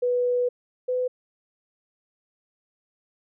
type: tone pair in turn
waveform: sine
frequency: 492 / 502.9 Hz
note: B4 / B4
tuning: -7 / +31 cents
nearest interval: unison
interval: 38 cents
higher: second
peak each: -20 / -22 dBFS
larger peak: first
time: 0.02-0.49 / 0.88-1.08 s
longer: first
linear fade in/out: 10 ms
effects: none